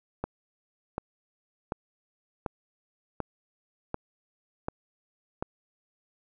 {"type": "click train", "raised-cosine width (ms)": 1, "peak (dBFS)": -16, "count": 8, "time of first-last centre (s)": [0.24, 5.425], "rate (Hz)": 1.35, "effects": []}